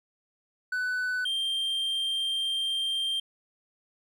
triangle tone pair in turn, 1497 / 3172 Hz, F#6 / G7, +20 / +20 cents, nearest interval octave + minor second, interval 1300 cents, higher second, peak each -25 dBFS, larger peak neither, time 0.72-1.25 / 1.25-3.2 s, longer second, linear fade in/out 5 ms, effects none

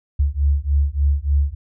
sine beating tone pair, 69.6 / 73 Hz, C#2 / D2, +8 / -10 cents, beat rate 3.4 Hz, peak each -18 dBFS, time 0.19-1.55 s, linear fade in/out 10 ms, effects none

